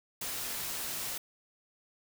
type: noise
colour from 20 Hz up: white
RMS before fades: -37 dBFS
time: 0.21-1.18 s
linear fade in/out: 5 ms
effects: none